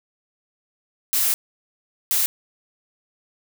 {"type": "noise bursts at uneven times", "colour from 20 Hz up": "blue", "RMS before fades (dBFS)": -20, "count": 2, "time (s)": [[1.13, 1.34], [2.11, 2.26]], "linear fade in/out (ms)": 0, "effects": []}